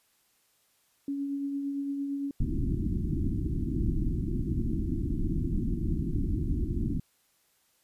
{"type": "tone with tremolo", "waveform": "sine", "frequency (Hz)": 280, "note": "C#4", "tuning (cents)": 18, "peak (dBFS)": -28, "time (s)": [1.08, 2.31], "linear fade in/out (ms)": 2, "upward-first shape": "triangle", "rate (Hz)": 8.8, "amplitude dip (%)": 35}
{"type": "low-pass noise", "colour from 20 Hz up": "pink", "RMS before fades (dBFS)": -29, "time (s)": [2.4, 7], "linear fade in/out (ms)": 5, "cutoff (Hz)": 350, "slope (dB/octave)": 96}
{"effects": ["white hiss -69 dBFS RMS until 7.83 s", "resampled to 32000 Hz"]}